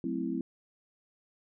sine chord, F# half-diminished seventh, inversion none, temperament equal, 185 / 220 / 261.6 / 329.6 Hz, F#3 / A3 / C4 / E4, 0 / 0 / 0 / 0 cents, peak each -38 / -38 / -34 / -35 dBFS, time 0.04-0.41 s, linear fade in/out 2 ms, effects none

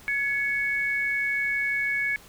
sine tone pair together, 1690.8 / 2217 Hz, G#6 / C#7, +31 / 0 cents, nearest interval perfect fourth, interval 469 cents, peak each -28 / -25 dBFS, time 0.08-2.16 s, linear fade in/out 0 ms, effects pink hiss -50 dBFS RMS until 2.28 s

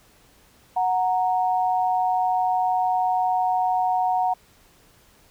sine tone pair together, 737 / 929.9 Hz, F#5 / A#5, -7 / -5 cents, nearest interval major third, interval 402 cents, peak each -20 / -25 dBFS, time 0.76-4.34 s, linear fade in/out 10 ms, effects pink hiss -56 dBFS RMS until 5.3 s

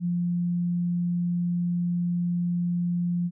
sine tone, 174.7 Hz, F3, 1 cent sharp, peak -23 dBFS, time 0-3.31 s, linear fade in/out 50 ms, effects none

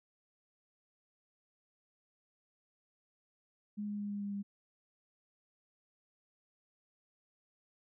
sine tone with pitch steps, 207.7 / 206.3 / 204.8 / 203.4 / 202 / 200.6 Hz, G#3 / G#3 / G#3 / G#3 / G#3 / G3, 0 / -11 / -24 / -36 / -48 / +40 cents, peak -36 dBFS, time 3.77-4.43 s, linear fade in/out 20 ms, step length 110 ms, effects none

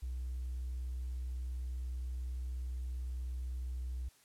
sine tone with hard clipping, 62.8 Hz, B1, 30 cents sharp, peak -37 dBFS, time 0.02-4.09 s, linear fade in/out 10 ms, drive 1 dB, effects white hiss -66 dBFS RMS until 4.24 s + low-pass 12000 Hz 12 dB/octave

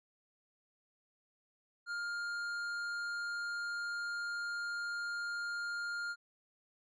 triangle tone with tanh clipping, 1407 Hz, F6, 12 cents sharp, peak -38 dBFS, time 1.86-6.16 s, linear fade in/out 50 ms, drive 14 dB, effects resampled to 22050 Hz

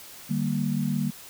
sine chord, G minor, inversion second, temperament equal with one note detuned, 150.18 / 196 / 233.1 Hz, D3 / G3 / Bb3, +39 / 0 / 0 cents, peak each -28 dBFS, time 0.29-1.11 s, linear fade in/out 20 ms, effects white hiss -45 dBFS RMS until 1.29 s

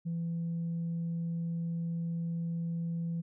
sine tone, 167.8 Hz, E3, 31 cents sharp, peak -30 dBFS, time 0.05-3.22 s, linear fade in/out 20 ms, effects tanh soft clip ceiling -29 dBFS

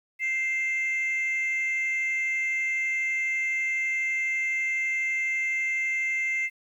sine tone pair together, 2096 / 2641 Hz, C7 / E7, +2 / +3 cents, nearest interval major third, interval 401 cents, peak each -23 / -33 dBFS, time 0.19-6.5 s, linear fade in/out 50 ms, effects tanh soft clip ceiling -22 dBFS + 10-bit

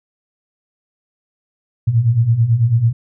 sine beating tone pair, 110 / 119.1 Hz, A2 / A#2, 0 / +38 cents, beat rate 9.1 Hz, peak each -17 / -12 dBFS, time 1.87-2.93 s, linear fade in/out 10 ms, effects none

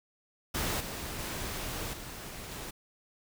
pink noise with level steps, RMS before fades -32 / -39 / -37 / -43 / -41 dBFS, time 0.54-2.71 s, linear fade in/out 10 ms, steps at 0.8 / 1.19 / 1.93 / 2.51 s, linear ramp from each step 5 ms, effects none

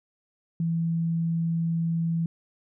sine tone, 165.9 Hz, E3, 11 cents sharp, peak -23 dBFS, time 0.6-2.26 s, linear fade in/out 2 ms, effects none

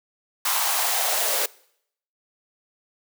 white noise with high-pass filter sweep, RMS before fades -23 dBFS, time 0.45-1.46 s, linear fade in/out 5 ms, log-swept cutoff 1000 to 510 Hz, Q 3.2, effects noise-tail reverb RT60 0.7 s tail -23 dB re dry

